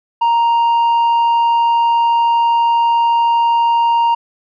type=tone with tanh clipping; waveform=sine; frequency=933 Hz; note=A#5; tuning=1 cent sharp; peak=-11 dBFS; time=0.21-4.15 s; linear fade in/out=10 ms; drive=4 dB; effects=none